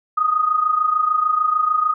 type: tone with amplitude modulation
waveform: sine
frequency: 1244.5 Hz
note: D#6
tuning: in tune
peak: -12 dBFS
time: 0.17-1.94 s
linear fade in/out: 10 ms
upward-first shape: sine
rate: 26.7 Hz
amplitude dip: 70%
effects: none